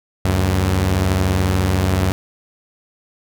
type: tone pair together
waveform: sawtooth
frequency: 73.2 / 93.95 Hz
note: D2 / F#2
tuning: -5 / +27 cents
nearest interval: major third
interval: 432 cents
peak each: -17 / -12 dBFS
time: 0.25-2.12 s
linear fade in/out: 0 ms
effects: none